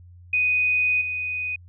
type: tone with level steps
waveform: sine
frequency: 2491 Hz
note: D#7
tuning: 1 cent sharp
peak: -18 / -25 dBFS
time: 0.33-1.56 s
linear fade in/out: 5 ms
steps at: 1.01 s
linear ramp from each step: 5 ms
effects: added 88 Hz sine -44 dBFS peak until 1.68 s